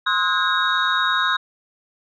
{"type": "tone cluster", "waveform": "sine", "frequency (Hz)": [1048, 1273, 1455, 1623, 3778], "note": ["C6", "D#6", "F#6", "G#6", "A#7"], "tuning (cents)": [2, 39, -29, -40, 22], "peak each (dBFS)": -23, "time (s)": [0.06, 1.37], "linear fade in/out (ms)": 10, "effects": ["tanh soft clip ceiling -8 dBFS"]}